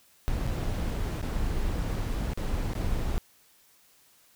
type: noise with dropouts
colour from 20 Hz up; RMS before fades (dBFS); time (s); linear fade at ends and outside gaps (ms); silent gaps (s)
brown; -29; 0.28-3.18; 0; 0.467-0.475 / 1.215-1.227 / 2.334-2.375 / 2.734-2.752
effects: white hiss -61 dBFS RMS until 4.35 s